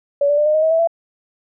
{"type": "tone with pitch steps", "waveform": "sine", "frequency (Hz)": [569, 582.3, 595.9, 609.8, 624.1, 638.7, 653.6, 668.9], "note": ["C#5", "D5", "D5", "D#5", "D#5", "D#5", "E5", "E5"], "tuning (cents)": [45, -15, 25, -35, 5, 45, -15, 25], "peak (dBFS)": -12, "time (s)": [0.21, 0.874], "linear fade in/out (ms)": 5, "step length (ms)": 83, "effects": []}